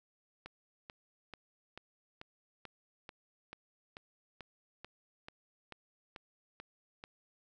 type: click train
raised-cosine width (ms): 0.3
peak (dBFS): -30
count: 16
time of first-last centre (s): 0.46-7.039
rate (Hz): 2.28
effects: none